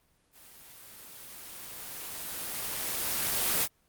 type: noise with level ramp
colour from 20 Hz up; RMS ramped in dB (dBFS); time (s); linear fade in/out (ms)
white; -54 to -26; 0.32-3.68; 50
effects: pink hiss -69 dBFS RMS until 3.88 s + Opus 24 kbps